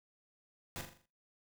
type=noise with echo; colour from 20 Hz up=pink; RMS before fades=-42 dBFS; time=0.76-0.81 s; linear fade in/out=0 ms; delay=41 ms; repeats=6; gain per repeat=-6 dB; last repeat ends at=1.056 s; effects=noise-tail reverb RT60 0.3 s tail -18 dB re dry